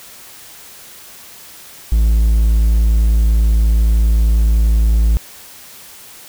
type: tone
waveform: triangle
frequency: 55.2 Hz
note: A1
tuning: 6 cents sharp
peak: -7 dBFS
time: 1.92-5.17 s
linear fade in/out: 0 ms
effects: white hiss -38 dBFS RMS until 6.28 s